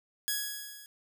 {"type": "tone with level ramp", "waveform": "5% pulse", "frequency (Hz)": 1668, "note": "G#6", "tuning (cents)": 7, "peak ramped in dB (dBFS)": [-17, -38], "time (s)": [0.28, 0.86], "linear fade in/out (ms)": 0, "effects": []}